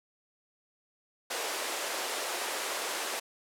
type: high-pass noise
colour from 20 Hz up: pink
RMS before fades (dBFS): -34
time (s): 1.3-3.2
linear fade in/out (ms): 10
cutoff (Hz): 410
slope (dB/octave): 24
effects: low-pass 12000 Hz 12 dB/octave